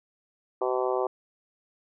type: harmonic tone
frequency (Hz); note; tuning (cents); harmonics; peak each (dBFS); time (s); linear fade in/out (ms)
127.2; C3; -48; 3 / 4 / 5 / 6 / 7 / 8 / 9; -28 / -30 / -32 / -34 / -35 / -36 / -37; 0.61-1.07; 5
effects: none